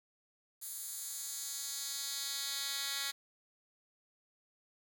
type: tone with high-pass filter sweep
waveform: 10% pulse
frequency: 277.4 Hz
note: C#4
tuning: 1 cent sharp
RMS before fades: -40 dBFS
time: 0.61-3.12 s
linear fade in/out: 20 ms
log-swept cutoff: 9800 to 2800 Hz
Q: 1.2
effects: 10-bit